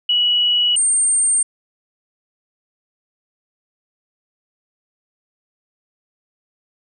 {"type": "tone pair in turn", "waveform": "sine", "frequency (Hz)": [2930, 8709], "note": ["F#7", "C#9"], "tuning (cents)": [-18, -32], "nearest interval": "octave + perfect fifth", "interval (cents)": 1886, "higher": "second", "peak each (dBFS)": -13, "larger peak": "neither", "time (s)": [[0.09, 0.76], [0.76, 1.43]], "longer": "neither", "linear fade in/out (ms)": 5, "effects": []}